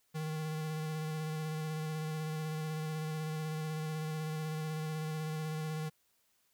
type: tone with vibrato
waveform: square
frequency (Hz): 156.1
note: D#3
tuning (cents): +6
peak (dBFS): -36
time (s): 0.14-5.9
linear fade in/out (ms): 20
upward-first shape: square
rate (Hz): 16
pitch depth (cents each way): 16
effects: white hiss -74 dBFS RMS until 6.53 s